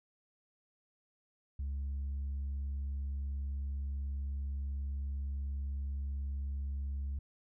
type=tone with tanh clipping; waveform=sine; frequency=69.3 Hz; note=C#2; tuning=in tune; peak=-35 dBFS; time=1.59-7.19 s; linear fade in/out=5 ms; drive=1 dB; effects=none